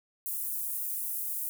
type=high-pass noise; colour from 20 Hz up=pink; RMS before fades=-34 dBFS; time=0.26-1.49 s; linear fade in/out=0 ms; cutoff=11000 Hz; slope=24 dB/octave; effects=none